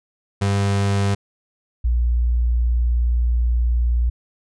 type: tone pair in turn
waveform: 35% pulse / sine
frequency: 99.6 / 59.46 Hz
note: G2 / A#1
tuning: +28 / +35 cents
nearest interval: major sixth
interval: 893 cents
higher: first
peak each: -15 dBFS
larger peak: neither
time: 0.41-1.15 / 1.84-4.1 s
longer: second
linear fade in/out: 10 ms
effects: resampled to 22050 Hz